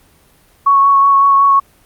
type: tone with vibrato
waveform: sine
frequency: 1108.7 Hz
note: C#6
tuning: in tune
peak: -6 dBFS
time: 0.66-1.6 s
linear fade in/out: 10 ms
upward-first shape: sine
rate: 5.4 Hz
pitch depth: 14 cents each way
effects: pink hiss -50 dBFS RMS until 1.85 s + Opus 32 kbps